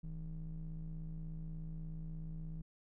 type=ring-modulated tone; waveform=triangle; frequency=66.4 Hz; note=C2; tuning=26 cents sharp; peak=-36 dBFS; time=0.03-2.62 s; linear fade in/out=10 ms; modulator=94.7 Hz; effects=none